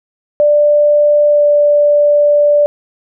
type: tone with pitch glide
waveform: sine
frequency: 590 to 586.3 Hz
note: D5 to D5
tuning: +8 to -3 cents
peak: -6 dBFS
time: 0.4-2.66 s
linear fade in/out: 0 ms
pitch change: -11 cents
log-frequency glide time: 1.28-1.43 s
effects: none